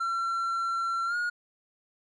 triangle tone with pitch glide, 1358 to 1437.9 Hz, F6 to F#6, -49 to -50 cents, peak -25 dBFS, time 0-1.3 s, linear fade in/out 10 ms, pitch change +99 cents, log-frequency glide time 1.06-1.16 s, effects resampled to 22050 Hz

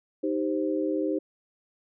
sine chord, C minor, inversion first, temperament equal, 311.1 / 392 / 523.3 Hz, Eb4 / G4 / C5, 0 / 0 / 0 cents, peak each -27 / -30 / -31 dBFS, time 0.23-1.19 s, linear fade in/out 10 ms, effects none

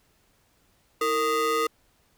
square ring-modulated tone, 391.5 Hz, G4, 2 cents flat, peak -20 dBFS, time 1.01-1.67 s, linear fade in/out 5 ms, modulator 850 Hz, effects pink hiss -65 dBFS RMS until 2.17 s

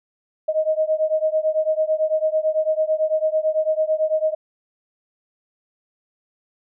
sine beating tone pair, 622 / 631 Hz, D#5 / D#5, -1 / +24 cents, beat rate 9 Hz, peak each -20 / -21 dBFS, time 0.48-4.35 s, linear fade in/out 10 ms, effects none

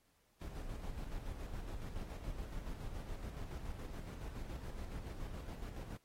brown noise with tremolo, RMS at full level -43 dBFS, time 0.41-5.97 s, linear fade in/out 5 ms, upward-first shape square, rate 7.1 Hz, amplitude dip 40%, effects pink hiss -75 dBFS RMS until 6.04 s + AAC 48 kbps

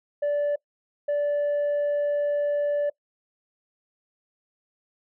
sine tone bursts at uneven times, 582 Hz, D5, 16 cents flat, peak -19 dBFS, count 2, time 0.22-0.56 / 1.08-2.9 s, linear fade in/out 10 ms, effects noise-tail reverb RT60 0.1 s tail -23 dB re dry + tanh soft clip ceiling -21 dBFS

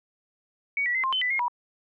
sine tone with pitch steps, 2249 / 1944 / 2061 / 1055 / 3055 / 1991 / 2141 / 969 Hz, C#7 / B6 / C7 / C6 / G7 / B6 / C7 / B5, +24 / -28 / -27 / +14 / -45 / +14 / +39 / -33 cents, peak -23 dBFS, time 0.77-1.482 s, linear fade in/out 2 ms, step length 89 ms, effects none

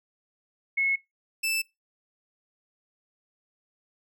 sine / sawtooth tone pair in turn, 2184 / 2642 Hz, C#7 / E7, -26 / +3 cents, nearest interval minor third, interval 329 cents, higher second, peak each -22 dBFS, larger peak neither, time 0.77-0.96 / 1.43-1.62 s, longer neither, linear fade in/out 10 ms, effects noise-tail reverb RT60 0.2 s tail -22 dB re dry

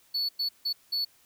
triangle tone bursts at uneven times, 4435 Hz, C#8, in tune, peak -25 dBFS, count 4, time 0.14-0.29 / 0.39-0.49 / 0.65-0.73 / 0.92-1.05 s, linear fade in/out 10 ms, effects white hiss -62 dBFS RMS until 1.25 s

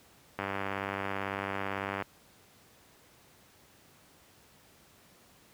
click train, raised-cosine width 0.5 ms, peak -18 dBFS, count 161, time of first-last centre 0.39-2.023 s, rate 98 Hz, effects pink hiss -60 dBFS RMS until 5.53 s + high-pass 80 Hz 12 dB/octave

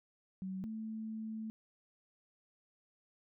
sine tone pair in turn, 189.1 / 219.9 Hz, F#3 / A3, +38 / -1 cents, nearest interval minor third, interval 261 cents, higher second, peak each -38 / -39 dBFS, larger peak first, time 0.42-0.64 / 0.64-1.5 s, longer second, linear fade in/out 0 ms, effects none

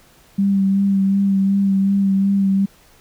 sine tone with vibrato, 196 Hz, G3, in tune, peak -13 dBFS, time 0.38-2.66 s, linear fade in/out 10 ms, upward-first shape sine, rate 2.7 Hz, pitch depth 22 cents each way, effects pink hiss -51 dBFS RMS until 3 s

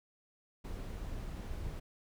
brown noise, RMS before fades -41 dBFS, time 0.64-1.8 s, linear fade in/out 10 ms, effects none

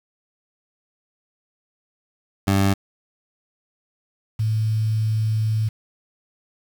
20% pulse / sine tone pair in turn, 98 / 109.54 Hz, G2 / A2, 0 / -7 cents, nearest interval major second, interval 193 cents, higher second, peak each -11 / -18 dBFS, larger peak first, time 2.47-2.74 / 4.39-5.69 s, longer second, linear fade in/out 10 ms, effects 7-bit

